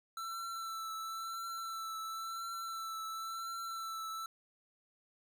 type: tone with vibrato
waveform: square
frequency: 1334 Hz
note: E6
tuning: 20 cents sharp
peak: -40 dBFS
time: 0.17-4.26 s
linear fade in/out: 2 ms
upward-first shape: triangle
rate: 0.96 Hz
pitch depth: 27 cents each way
effects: none